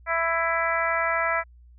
harmonic tone, 331.6 Hz, E4, 10 cents sharp, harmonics 2 / 3 / 4 / 5 / 6 / 7, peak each -28 / -30 / -27 / -30 / -28 / -33 dBFS, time 0.06-1.44 s, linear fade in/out 50 ms, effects added 60 Hz sine -48 dBFS peak until 1.78 s

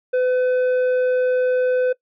sine tone with tanh clipping, 505 Hz, B4, 39 cents sharp, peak -17 dBFS, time 0.13-1.93 s, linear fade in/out 10 ms, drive 7 dB, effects noise-tail reverb RT60 0.1 s tail -22 dB re dry

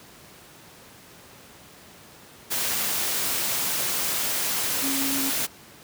sine tone in noise, 272.9 Hz, C#4, 27 cents flat, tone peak -28 dBFS, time 4.82-5.31 s, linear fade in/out 20 ms, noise white, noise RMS -26 dBFS, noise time 2.5-5.47 s, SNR -5 dB, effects pink hiss -48 dBFS RMS until 5.83 s + high-pass 100 Hz 12 dB/octave

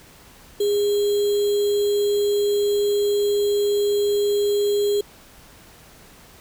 sine tone with sample-and-hold, 409.7 Hz, G#4, 24 cents flat, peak -17 dBFS, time 0.6-5.01 s, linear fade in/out 5 ms, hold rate 3675 Hz, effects pink hiss -48 dBFS RMS until 6.4 s

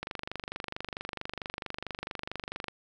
click train, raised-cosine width 0.3 ms, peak -19 dBFS, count 66, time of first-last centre 0.03-2.683 s, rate 24.5 Hz, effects none

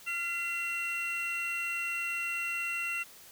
triangle tone cluster, 1384 / 2032 / 2732 Hz, F6 / B6 / F7, -16 / +49 / -39 cents, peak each -38 / -38 / -31 dBFS, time 0.06-3.04 s, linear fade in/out 20 ms, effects white hiss -53 dBFS RMS until 3.31 s

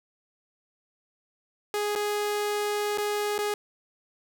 sawtooth tone with dropouts, 415.3 Hz, G#4, in tune, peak -22 dBFS, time 1.74-3.54 s, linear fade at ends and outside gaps 1 ms, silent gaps 1.952-1.958 / 2.975-2.983 / 3.381-3.388 s, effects none

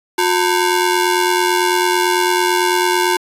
sawtooth ring-modulated tone, 631 Hz, D#5, 24 cents sharp, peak -6 dBFS, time 0.18-3.17 s, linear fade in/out 5 ms, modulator 271 Hz, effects resampled to 32000 Hz

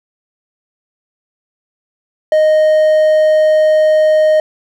triangle tone, 620 Hz, D#5, 6 cents flat, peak -5 dBFS, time 2.32-4.4 s, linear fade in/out 2 ms, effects none

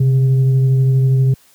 sine tone with frequency modulation, 130.81 Hz, C3, in tune, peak -9 dBFS, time 0-1.34 s, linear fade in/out 5 ms, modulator 274 Hz, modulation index 0.23, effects white hiss -51 dBFS RMS until 1.54 s + high-pass 80 Hz 12 dB/octave

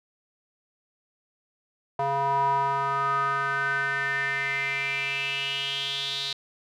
square tone with band-pass filter sweep, 138.59 Hz, C#3, in tune, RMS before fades -27 dBFS, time 1.99-6.33 s, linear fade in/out 2 ms, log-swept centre 820 to 3900 Hz, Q 6.5, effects none

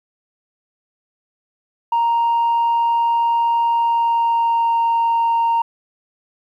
sine tone with pitch glide, 932.3 to 925.3 Hz, A#5 to A#5, 0 to -13 cents, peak -12 dBFS, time 1.92-5.62 s, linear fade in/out 5 ms, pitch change -13 cents, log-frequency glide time 3.71-4.81 s, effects tanh soft clip ceiling -12 dBFS + 9-bit

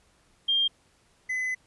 sine / triangle tone pair in turn, 3200 / 2020 Hz, G7 / B6, +35 / +39 cents, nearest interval minor sixth, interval 796 cents, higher first, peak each -21 / -25 dBFS, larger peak first, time 0.48-0.68 / 1.29-1.55 s, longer second, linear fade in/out 10 ms, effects pink hiss -64 dBFS RMS until 1.66 s + resampled to 24000 Hz

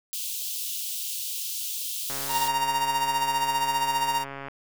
white high-pass noise, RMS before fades -32 dBFS, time 0.13-2.48 s, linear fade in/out 0 ms, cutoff 2800 Hz, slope 48 dB/octave
click train, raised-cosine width 0.5 ms, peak -22 dBFS, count 330, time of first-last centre 2.1-4.484 s, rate 138 Hz
45% pulse tone with tremolo, 932.3 Hz, A#5, in tune, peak -21 dBFS, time 2.28-4.25 s, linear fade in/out 50 ms, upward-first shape sine, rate 15 Hz, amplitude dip 55%
effects none

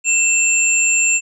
sine tone pair together, 2670 / 7345 Hz, E7 / A#8, +22 / -27 cents, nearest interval octave + tritone, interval 1751 cents, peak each -15 dBFS, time 0.04-1.21 s, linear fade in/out 50 ms, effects none

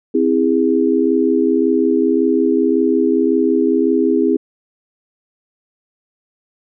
sine chord, C augmented, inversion none, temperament just, 261.6 / 327 / 408.8 Hz, C4 / E4 / G#4, 0 / -14 / -27 cents, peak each -16 dBFS, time 0.14-4.37 s, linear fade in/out 10 ms, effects none

